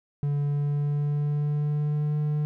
triangle tone with pitch glide, 144.1 to 149.61 Hz, D3 to D3, -33 to +32 cents, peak -21 dBFS, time 0.23-2.45 s, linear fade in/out 0 ms, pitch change +65 cents, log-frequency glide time 0.42-2.16 s, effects none

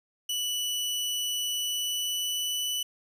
sawtooth tone with pitch glide, 2960 to 2977 Hz, F#7 to F#7, 0 to +10 cents, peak -25 dBFS, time 0.29-2.83 s, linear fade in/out 5 ms, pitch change +10 cents, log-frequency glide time 1.41-2.71 s, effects none

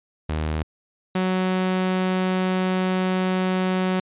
sawtooth tone pair in turn, 77.78 / 185.58 Hz, D#2 / F#3, 0 / +5 cents, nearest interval octave + minor third, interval 1505 cents, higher second, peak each -19 / -16 dBFS, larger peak second, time 0.29-0.63 / 1.15-4 s, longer second, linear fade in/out 5 ms, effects resampled to 8000 Hz

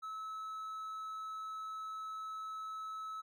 triangle tone, 1298 Hz, E6, 27 cents flat, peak -39 dBFS, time 0.02-3.22 s, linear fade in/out 20 ms, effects none

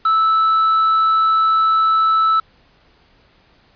triangle tone with quantisation, 1313 Hz, E6, 7 cents flat, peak -10 dBFS, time 0.05-2.4 s, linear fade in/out 5 ms, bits 5, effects pink hiss -54 dBFS RMS until 3.75 s + resampled to 11025 Hz

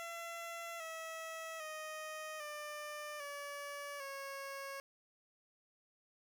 15% pulse tone with pitch steps, 676 / 648.5 / 622 / 596.7 / 572.4 / 549.1 Hz, E5 / E5 / D#5 / D5 / D5 / C#5, +43 / -28 / -1 / +27 / -45 / -17 cents, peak -37 dBFS, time 0-4.8 s, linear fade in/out 0 ms, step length 800 ms, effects none

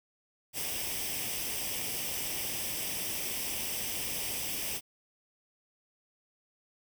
white noise with comb filter, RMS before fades -35 dBFS, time 0.53-4.81 s, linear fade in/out 50 ms, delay 0.36 ms, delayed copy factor +0.65, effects none

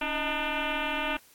sine tone with frequency modulation, 883 Hz, A5, 6 cents sharp, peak -27 dBFS, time 0.01-1.17 s, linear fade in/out 5 ms, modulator 301 Hz, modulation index 7, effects white hiss -58 dBFS RMS until 1.34 s + AAC 64 kbps

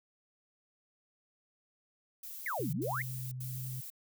violet noise bursts, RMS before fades -45 dBFS, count 3, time 2.23-3.902 s, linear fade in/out 5 ms, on 500 ms, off 86 ms
sine exponential two-way sweep, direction down then up, 2217 to 135.9 to 2217 Hz, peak -33 dBFS, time 2.46-3.02 s, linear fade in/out 2 ms, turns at 2.72 s
sine tone, 127.5 Hz, C3, 44 cents flat, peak -38 dBFS, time 2.59-3.81 s, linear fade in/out 10 ms
effects none

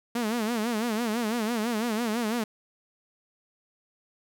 sawtooth tone with vibrato, 226.5 Hz, A#3, 50 cents flat, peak -22 dBFS, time 0.15-2.44 s, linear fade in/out 5 ms, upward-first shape sine, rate 6 Hz, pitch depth 130 cents each way, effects none

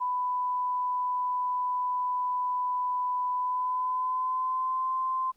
sine tone with pitch glide, 996 to 1037.7 Hz, B5 to C6, +14 to -15 cents, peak -26 dBFS, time 0-5.32 s, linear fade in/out 20 ms, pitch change +71 cents, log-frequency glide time 3.32-4.94 s, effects pink hiss -70 dBFS RMS until 5.36 s

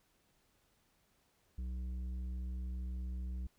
sine tone with tanh clipping, 62.5 Hz, B1, 21 cents sharp, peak -39 dBFS, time 1.58-3.47 s, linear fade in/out 5 ms, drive 8 dB, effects pink hiss -74 dBFS RMS until 3.58 s

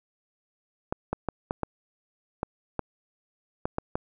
clicks, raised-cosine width 1 ms, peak -13 dBFS, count 10, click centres 0.925 / 1.13 / 1.287 / 1.509 / 1.633 / 2.431 / 2.793 / 3.655 / 3.784 / 3.955 s, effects none

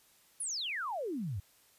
sine exponential sweep, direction down, 10880 to 85.2 Hz, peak -34 dBFS, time 0.4-1.4 s, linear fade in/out 5 ms, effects white hiss -65 dBFS RMS until 1.78 s + resampled to 32000 Hz

